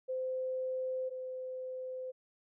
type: tone pair in turn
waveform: sine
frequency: 516 / 513.5 Hz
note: C5 / C5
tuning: -24 / -33 cents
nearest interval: unison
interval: 9 cents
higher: first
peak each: -33 / -38 dBFS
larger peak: first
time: 0.08-1.1 / 1.1-2.12 s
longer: neither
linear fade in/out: 20 ms
effects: none